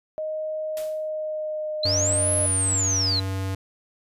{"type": "tone with pitch glide", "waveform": "sine", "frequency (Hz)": [622.3, 609.5], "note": ["D#5", "D#5"], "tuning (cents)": [0, -36], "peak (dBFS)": -26, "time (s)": [0.18, 2.46], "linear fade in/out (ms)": 0, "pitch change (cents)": -36, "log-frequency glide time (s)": [0.9, 2.11]}
{"type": "noise with exponential decay", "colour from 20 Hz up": "white", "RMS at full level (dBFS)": -36, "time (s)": [0.77, 1.09], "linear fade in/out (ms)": 0, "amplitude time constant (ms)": 68}
{"type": "linear two-way sweep", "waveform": "sine", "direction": "up then down", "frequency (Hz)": [3964, 10890, 3964], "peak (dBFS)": -21, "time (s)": [1.83, 3.2], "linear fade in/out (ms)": 5, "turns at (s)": 2.34}
{"type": "tone", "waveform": "square", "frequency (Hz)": 95.8, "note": "G2", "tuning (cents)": -39, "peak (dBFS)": -26, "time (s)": [1.85, 3.55], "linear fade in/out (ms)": 5}
{"effects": ["resampled to 32000 Hz"]}